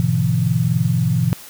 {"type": "chord", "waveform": "sine", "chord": "E dominant seventh", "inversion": "first", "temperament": "equal with one note detuned", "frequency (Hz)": [103.83, 123.47, 146.83, 167.89], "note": ["G#2", "B2", "D3", "E3"], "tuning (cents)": [0, 0, 0, 32], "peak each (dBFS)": [-23, -18, -23, -19], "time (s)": [0, 1.33], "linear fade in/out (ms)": 0, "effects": ["white hiss -39 dBFS RMS until 1.49 s"]}